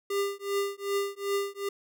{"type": "tone with tremolo", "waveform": "square", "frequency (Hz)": 400, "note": "G4", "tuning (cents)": 35, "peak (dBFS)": -25, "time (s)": [0.1, 1.69], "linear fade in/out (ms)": 5, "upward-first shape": "triangle", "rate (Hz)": 2.6, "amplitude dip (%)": 100, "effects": []}